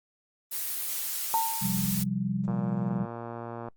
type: noise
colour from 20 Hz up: blue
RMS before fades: -32 dBFS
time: 0.51-2.04 s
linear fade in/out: 20 ms
type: tone with exponential decay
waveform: sine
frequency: 900 Hz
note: A5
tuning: 39 cents sharp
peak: -21 dBFS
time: 1.34-1.99 s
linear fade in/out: 0 ms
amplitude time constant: 140 ms
type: chord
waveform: sine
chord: C suspended fourth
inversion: none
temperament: equal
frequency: 130.81 / 174.61 / 196 Hz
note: C3 / F3 / G3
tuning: 0 / 0 / 0 cents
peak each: -33 / -32 / -29 dBFS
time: 1.61-3.06 s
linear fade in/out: 20 ms
type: click train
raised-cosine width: 1 ms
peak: -24 dBFS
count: 142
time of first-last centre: 2.48-3.685 s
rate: 117 Hz
effects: noise-tail reverb RT60 0.1 s tail -24 dB re dry + Opus 24 kbps